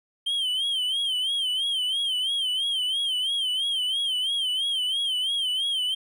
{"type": "tone with vibrato", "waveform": "triangle", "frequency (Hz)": 3136, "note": "G7", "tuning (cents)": 0, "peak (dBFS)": -22, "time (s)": [0.26, 5.95], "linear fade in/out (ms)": 10, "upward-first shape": "sine", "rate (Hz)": 3, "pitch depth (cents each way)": 100, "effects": []}